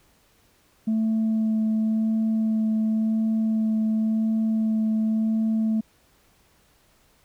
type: tone with vibrato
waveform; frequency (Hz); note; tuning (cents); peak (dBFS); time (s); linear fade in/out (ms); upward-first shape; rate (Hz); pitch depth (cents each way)
sine; 220; A3; 0; -18; 0.87-5.81; 10; sine; 0.93; 10
effects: tanh soft clip ceiling -18 dBFS + pink hiss -61 dBFS RMS until 7.24 s